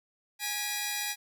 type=tone cluster; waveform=10% pulse; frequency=829 / 1937 / 2403 Hz; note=G#5 / B6 / D7; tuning=-3 / -34 / +39 cents; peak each=-28 / -26 / -27 dBFS; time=0.39-1.16 s; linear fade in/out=50 ms; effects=none